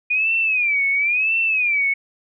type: tone with vibrato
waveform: sine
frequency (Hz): 2437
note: D#7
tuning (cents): -37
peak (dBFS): -16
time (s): 0.1-1.94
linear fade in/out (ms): 10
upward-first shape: sine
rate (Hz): 0.97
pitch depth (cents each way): 170
effects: none